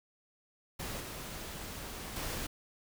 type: noise with level steps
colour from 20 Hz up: pink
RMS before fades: -40 / -43 / -38 dBFS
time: 0.79-2.47 s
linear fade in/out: 10 ms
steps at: 1 / 2.16 s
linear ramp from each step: 5 ms
effects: none